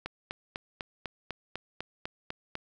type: click train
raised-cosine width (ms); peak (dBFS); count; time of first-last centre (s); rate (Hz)
0.3; -19; 11; 0.06-2.554; 4.01
effects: none